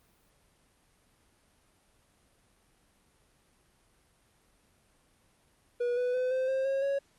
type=tone with pitch steps; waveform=triangle; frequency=484.4 / 495.4 / 506.7 / 518.3 / 530.1 / 542.2 / 554.5 Hz; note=B4 / B4 / B4 / C5 / C5 / C#5 / C#5; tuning=-34 / +5 / +44 / -16 / +23 / -38 / 0 cents; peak=-25 dBFS; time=5.8-6.99 s; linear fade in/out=10 ms; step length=170 ms; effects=pink hiss -67 dBFS RMS until 7.18 s + Opus 32 kbps